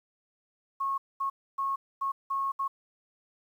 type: tone bursts at uneven times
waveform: sine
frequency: 1093 Hz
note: C#6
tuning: 25 cents flat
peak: -27 dBFS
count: 6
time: 0.8-0.98 / 1.2-1.3 / 1.58-1.76 / 2.01-2.12 / 2.3-2.52 / 2.59-2.68 s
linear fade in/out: 10 ms
effects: 10-bit